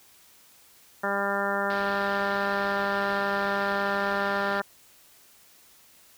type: harmonic tone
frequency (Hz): 199.4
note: G3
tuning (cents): +30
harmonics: 1 / 2 / 3 / 4 / 5 / 6 / 7 / 8 / 9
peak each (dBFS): -35 / -34 / -31 / -33 / -34 / -36 / -31 / -36 / -34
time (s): 1.03-4.62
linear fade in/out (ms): 10
type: low-pass noise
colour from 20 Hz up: white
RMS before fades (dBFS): -41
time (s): 1.7-4.6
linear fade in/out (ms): 0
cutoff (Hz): 4700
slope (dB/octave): 48
effects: white hiss -56 dBFS RMS until 6.17 s